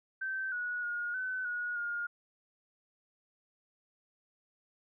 sine tone with pitch steps, 1549 / 1461 / 1433 / 1514 / 1451 / 1420 Hz, G6 / F#6 / F6 / F#6 / F#6 / F6, -21 / -22 / +44 / +39 / -34 / +28 cents, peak -33 dBFS, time 0.21-2.07 s, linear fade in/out 10 ms, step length 310 ms, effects none

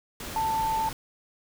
sine tone in noise, 886 Hz, A5, 12 cents sharp, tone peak -24 dBFS, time 0.36-0.89 s, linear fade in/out 2 ms, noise pink, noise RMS -37 dBFS, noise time 0.2-0.93 s, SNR +10 dB, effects none

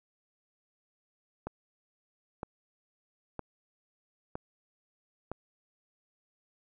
click train, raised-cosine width 1 ms, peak -22 dBFS, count 5, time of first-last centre 1.47-5.316 s, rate 1.04 Hz, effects none

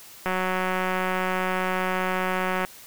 click train, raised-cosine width 0.5 ms, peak -11 dBFS, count 443, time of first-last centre 0.26-2.649 s, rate 185 Hz, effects white hiss -46 dBFS RMS until 2.86 s

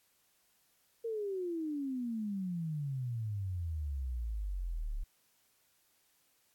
sine exponential sweep, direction down, 466.2 to 33.87 Hz, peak -34 dBFS, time 1.04-5.04 s, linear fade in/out 10 ms, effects white hiss -72 dBFS RMS until 6.54 s + AAC 64 kbps

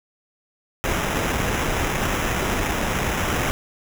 pink noise with sample-and-hold, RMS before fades -23 dBFS, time 0.84-3.51 s, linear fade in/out 0 ms, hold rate 4410 Hz, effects none

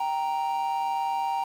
triangle tone pair together, 784 / 932.3 Hz, G5 / A#5, 0 / 0 cents, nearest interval minor third, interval 300 cents, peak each -26 dBFS, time 0-1.44 s, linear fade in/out 5 ms, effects 8-bit

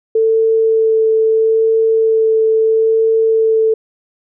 sine tone with vibrato, 444.5 Hz, A4, 18 cents sharp, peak -9 dBFS, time 0.15-3.74 s, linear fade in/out 5 ms, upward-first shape sine, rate 0.76 Hz, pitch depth 9 cents each way, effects none

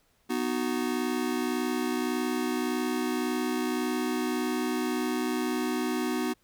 square chord, B major, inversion none, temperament just, 246.9 / 308.7 / 370.4 Hz, B3 / D#4 / F#4, 0 / -14 / +2 cents, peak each -31 / -33 / -33 dBFS, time 0.29-6.34 s, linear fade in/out 20 ms, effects pink hiss -68 dBFS RMS until 6.43 s

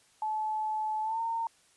sine tone with pitch glide, 864 to 914.3 Hz, A5 to A#5, -32 to -34 cents, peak -29 dBFS, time 0.22-1.47 s, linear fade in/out 2 ms, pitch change +98 cents, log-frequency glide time 1.02-1.21 s, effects white hiss -64 dBFS RMS until 1.76 s + resampled to 24000 Hz

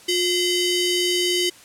sawtooth ring-modulated tone, 1697 Hz, G#6, 37 cents sharp, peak -12 dBFS, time 0.08-1.5 s, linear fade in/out 10 ms, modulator 1340 Hz, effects white hiss -47 dBFS RMS until 1.64 s + low-pass 10000 Hz 12 dB/octave

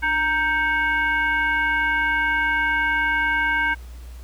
sine tone with frequency modulation, 1568 Hz, G6, in tune, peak -18 dBFS, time 0.02-3.75 s, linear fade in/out 20 ms, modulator 637 Hz, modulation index 0.98, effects added 60 Hz sine -35 dBFS peak until 4.23 s + pink hiss -51 dBFS RMS until 4.23 s

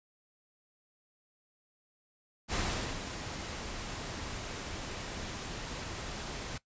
pink noise with ADSR envelope, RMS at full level -32 dBFS, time 2.48-6.58 s, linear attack 55 ms, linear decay 470 ms, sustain -8 dB, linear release 6 ms, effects noise-tail reverb RT60 0.1 s tail -18 dB re dry + resampled to 16000 Hz

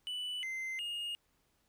triangle tone with pitch steps, 2974 / 2074 / 2849 Hz, F#7 / C7 / F7, +8 / -16 / +34 cents, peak -35 dBFS, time 0.07-1.15 s, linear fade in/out 0 ms, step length 360 ms, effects pink hiss -75 dBFS RMS until 1.68 s

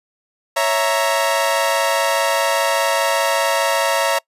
sawtooth chord, A# diminished, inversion first, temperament equal, 554.4 / 659.3 / 932.3 Hz, C#5 / E5 / A#5, 0 / 0 / 0 cents, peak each -16 dBFS, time 0.56-4.19 s, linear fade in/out 10 ms, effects noise-tail reverb RT60 0.1 s tail -24 dB re dry + resampled to 32000 Hz

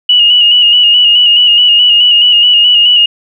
sine tone with vibrato, 2900 Hz, F#7, 35 cents flat, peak -3 dBFS, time 0.09-3.06 s, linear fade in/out 5 ms, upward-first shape square, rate 4.7 Hz, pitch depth 31 cents each way, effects none

